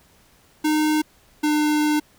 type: tone pair in turn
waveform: square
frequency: 306.6 / 301.2 Hz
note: D#4 / D4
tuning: -25 / +44 cents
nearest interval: unison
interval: 31 cents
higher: first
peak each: -18 dBFS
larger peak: neither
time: 0.64-1.02 / 1.43-2 s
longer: second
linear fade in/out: 10 ms
effects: pink hiss -56 dBFS RMS until 2.18 s

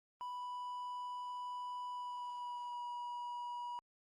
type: tone with pitch glide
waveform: triangle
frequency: 987.8 to 968 Hz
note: B5 to B5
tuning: 0 to -35 cents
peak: -39 dBFS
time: 0.21-3.79 s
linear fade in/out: 0 ms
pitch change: -35 cents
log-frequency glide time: 1.9-2.83 s
effects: Opus 32 kbps

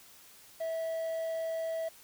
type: tone with quantisation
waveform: triangle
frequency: 652 Hz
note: E5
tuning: 19 cents flat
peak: -30 dBFS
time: 0.6-1.89 s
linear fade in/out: 10 ms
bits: 9
effects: white hiss -56 dBFS RMS until 2.03 s

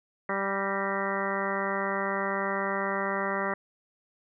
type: harmonic tone with a mistuned harmonic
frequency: 196 Hz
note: G3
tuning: in tune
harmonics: 1 / 2 / 3 / 4 / 5 / 6 / 7 / 8 / 9 / 10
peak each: -36 / -35 / -34 / -38 / -36 / -35 / -37 / -39 / -36 / -38 dBFS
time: 0.29-3.54 s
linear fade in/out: 2 ms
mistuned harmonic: 9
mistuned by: +72 cents
effects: none

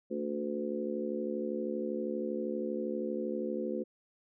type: harmonic tone with a mistuned harmonic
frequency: 72.6 Hz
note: D2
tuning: 19 cents flat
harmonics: 3 / 4 / 5 / 6 / 7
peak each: -37 / -41 / -37 / -43 / -38 dBFS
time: 0.1-3.84 s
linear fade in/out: 20 ms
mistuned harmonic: 3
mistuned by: +39 cents
effects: none

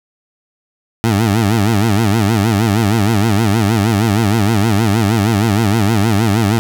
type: tone with vibrato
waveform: 20% pulse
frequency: 106.9 Hz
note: A2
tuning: 49 cents flat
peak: -6 dBFS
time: 1.04-6.59 s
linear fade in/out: 0 ms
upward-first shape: sine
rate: 6.4 Hz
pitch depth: 160 cents each way
effects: none

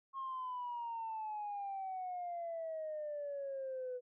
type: exponential sweep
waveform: sine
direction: down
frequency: 1085 to 493.9 Hz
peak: -38 dBFS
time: 0.13-4.01 s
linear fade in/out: 50 ms
effects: tanh soft clip ceiling -35 dBFS

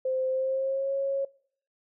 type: tone with pitch glide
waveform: sine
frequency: 520 to 548.1 Hz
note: C5 to C#5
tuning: -11 to -20 cents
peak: -25 dBFS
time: 0.05-1.25 s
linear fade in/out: 5 ms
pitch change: +91 cents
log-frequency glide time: 0.29-0.93 s
effects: noise-tail reverb RT60 0.6 s tail -24 dB re dry

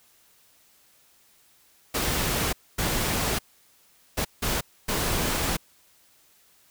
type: noise bursts at uneven times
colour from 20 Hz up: pink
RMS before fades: -26 dBFS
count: 5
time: 1.94-2.53 / 2.78-3.39 / 4.17-4.25 / 4.42-4.61 / 4.88-5.57 s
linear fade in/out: 10 ms
effects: white hiss -60 dBFS RMS until 6.7 s

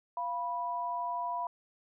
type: tone pair together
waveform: sine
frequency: 694.4 / 982 Hz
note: F5 / B5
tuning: -10 / -10 cents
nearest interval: tritone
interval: 600 cents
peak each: -37 / -33 dBFS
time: 0.17-1.47 s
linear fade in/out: 2 ms
effects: none

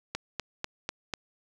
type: click train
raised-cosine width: 0.2 ms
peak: -14 dBFS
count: 5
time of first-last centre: 0.15-1.138 s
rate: 4.05 Hz
effects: none

